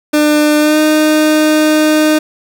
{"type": "tone with pitch glide", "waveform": "30% pulse", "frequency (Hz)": [299.9, 307.6], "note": ["D4", "D#4"], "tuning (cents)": [36, -20], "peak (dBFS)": -5, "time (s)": [0.13, 2.19], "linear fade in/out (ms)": 10, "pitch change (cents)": 44, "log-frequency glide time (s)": [0.58, 0.79], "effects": []}